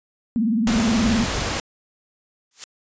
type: tone with vibrato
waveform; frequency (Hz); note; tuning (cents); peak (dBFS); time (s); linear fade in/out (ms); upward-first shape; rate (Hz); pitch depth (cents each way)
sine; 224.3; A3; +34; -17; 0.36-1.24; 0; triangle; 19; 180
type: noise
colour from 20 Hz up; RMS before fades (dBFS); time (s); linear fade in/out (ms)
pink; -24; 0.67-1.6; 2
type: noise with exponential growth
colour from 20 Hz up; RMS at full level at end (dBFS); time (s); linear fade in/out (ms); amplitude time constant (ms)
blue; -25; 2.51-2.64; 2; 27
effects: resampled to 16000 Hz